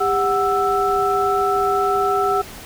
sine tone cluster, 398.9 / 742 / 1321 Hz, G4 / F#5 / E6, +30 / +5 / +3 cents, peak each -20 dBFS, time 0-2.42 s, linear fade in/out 10 ms, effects pink hiss -37 dBFS RMS until 2.65 s

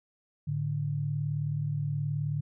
sine tone pair together, 107.9 / 146.83 Hz, A2 / D3, -33 / 0 cents, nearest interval perfect fourth, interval 533 cents, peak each -34 / -29 dBFS, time 0.47-2.41 s, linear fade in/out 10 ms, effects none

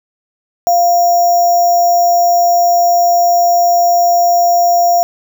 sine tone with sample-and-hold, 697 Hz, F5, 4 cents flat, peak -7 dBFS, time 0.67-5.03 s, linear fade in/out 0 ms, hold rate 6300 Hz, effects none

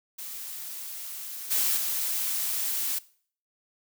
blue noise with level steps, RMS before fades -38 / -25 / -29 dBFS, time 0.18-2.99 s, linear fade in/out 10 ms, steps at 1.5 / 1.76 s, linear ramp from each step 20 ms, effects noise-tail reverb RT60 0.5 s tail -20 dB re dry

